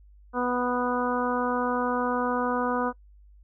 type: harmonic tone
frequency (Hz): 246.9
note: B3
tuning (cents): 0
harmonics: 1 / 2 / 3 / 4 / 5 / 6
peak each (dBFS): -29 / -29 / -33 / -31 / -32 / -35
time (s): 0.33-2.93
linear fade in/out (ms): 50
effects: noise-tail reverb RT60 0.1 s tail -22 dB re dry + added 50 Hz sine -50 dBFS peak until 3.43 s